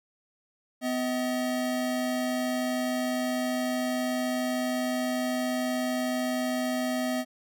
square tone pair together, 251.8 / 636 Hz, B3 / D#5, +34 / +38 cents, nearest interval octave + major third, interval 1604 cents, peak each -29 / -32 dBFS, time 0.81-7.25 s, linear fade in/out 50 ms, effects none

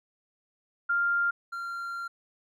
sine / triangle tone pair in turn, 1396.9 / 1382.5 Hz, F6 / F6, 0 / -18 cents, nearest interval unison, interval 18 cents, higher first, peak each -23 / -31 dBFS, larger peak first, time 0.89-1.31 / 1.52-2.08 s, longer second, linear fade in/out 10 ms, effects none

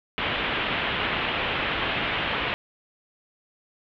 white low-pass noise, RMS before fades -27 dBFS, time 0.18-2.54 s, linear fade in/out 0 ms, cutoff 3300 Hz, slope 48 dB/octave, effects none

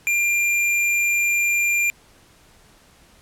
square tone, 2390 Hz, D7, 30 cents sharp, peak -18 dBFS, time 0.07-1.9 s, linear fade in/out 0 ms, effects pink hiss -53 dBFS RMS until 3.21 s + low-pass 12000 Hz 12 dB/octave

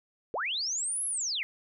sine linear two-way sweep, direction up then down, 370 to 11175 to 1956 Hz, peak -29 dBFS, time 0.34-1.43 s, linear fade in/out 0 ms, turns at 1.05 s, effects none

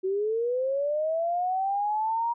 sine linear sweep, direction up, 370 to 950 Hz, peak -24 dBFS, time 0.03-2.34 s, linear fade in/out 20 ms, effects none

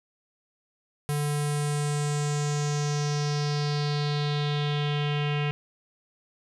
square tone with low-pass filter sweep, 146.83 Hz, D3, in tune, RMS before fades -27 dBFS, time 1.09-5.51 s, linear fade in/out 0 ms, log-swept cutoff 11000 to 2700 Hz, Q 3.9, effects none

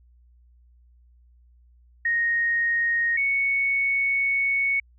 sine tone pair in turn, 1864.7 / 2218 Hz, A#6 / C#7, 0 / 0 cents, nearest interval minor third, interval 300 cents, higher second, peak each -20 dBFS, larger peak neither, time 2.05-3.17 / 3.17-4.8 s, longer second, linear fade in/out 5 ms, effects added 60 Hz sine -53 dBFS peak until 4.98 s

